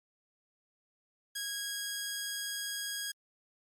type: tone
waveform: 10% pulse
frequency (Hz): 1645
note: G#6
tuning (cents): -17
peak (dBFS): -27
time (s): 1.35-3.12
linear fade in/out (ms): 10
effects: Opus 48 kbps